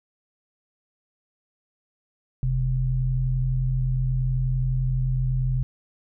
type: tone pair together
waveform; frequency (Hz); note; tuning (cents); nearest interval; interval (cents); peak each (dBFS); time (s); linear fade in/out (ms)
sine; 40.4 / 128.7; E1 / C3; -34 / -28; octave + minor sixth; 2006; -25 / -22; 2.43-5.63; 0
effects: none